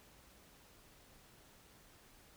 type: silence
effects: pink hiss -63 dBFS RMS until 2.36 s